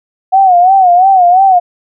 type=tone with vibrato; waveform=sine; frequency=739 Hz; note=F#5; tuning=2 cents flat; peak=-3 dBFS; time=0.32-1.6 s; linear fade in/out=20 ms; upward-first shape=sine; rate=2.9 Hz; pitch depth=100 cents each way; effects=none